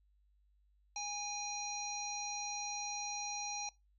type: harmonic tone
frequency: 820 Hz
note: G#5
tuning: 22 cents flat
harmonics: 1 / 3 / 5 / 7 / 8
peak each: -43 / -46 / -46 / -41 / -53 dBFS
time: 0.96-3.69 s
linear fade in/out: 2 ms
effects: noise-tail reverb RT60 0.2 s tail -22 dB re dry + added 50 Hz sine -68 dBFS peak until 3.98 s